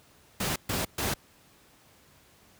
pink noise bursts, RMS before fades -29 dBFS, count 3, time 0.4-1.14 s, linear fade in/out 5 ms, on 160 ms, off 130 ms, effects pink hiss -59 dBFS RMS until 2.59 s + high-pass 60 Hz 12 dB/octave

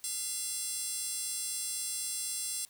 10% pulse tone with high-pass filter, 684 Hz, F5, 36 cents flat, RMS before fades -36 dBFS, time 0.04-2.65 s, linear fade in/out 0 ms, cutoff 7100 Hz, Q 7.7, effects white hiss -62 dBFS RMS until 2.69 s

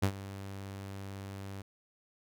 sawtooth tone with ADSR envelope, 98 Hz, G2, in tune, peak -20 dBFS, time 0.02-1.62 s, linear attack 15 ms, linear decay 77 ms, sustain -17 dB, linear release 6 ms, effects none

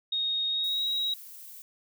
sine tone with pitch glide, 3729 to 3829 Hz, A#7 to A#7, 0 to +46 cents, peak -26 dBFS, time 0.12-1.14 s, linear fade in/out 5 ms, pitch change +46 cents, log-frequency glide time 0.49-0.85 s
violet noise, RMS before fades -46 dBFS, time 0.64-1.62 s, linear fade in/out 0 ms
effects none

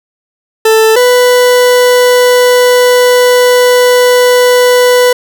40% pulse tone pair in turn, 441.8 / 495 Hz, A4 / B4, +7 / +4 cents, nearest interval major second, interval 197 cents, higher second, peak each -3 dBFS, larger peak neither, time 0.65-0.96 / 0.96-5.13 s, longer second, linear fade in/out 5 ms, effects none

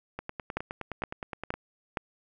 two click trains, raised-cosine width 0.5 ms, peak -20 / -14 dBFS, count 14 / 4, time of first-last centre 0.19-1.54 / 0.57-1.972 s, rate 9.63 / 2.14 Hz, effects none

